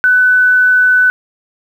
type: tone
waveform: sine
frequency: 1499 Hz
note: F#6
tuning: 22 cents sharp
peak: -6 dBFS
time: 0.04-1.1 s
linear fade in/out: 0 ms
effects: 7-bit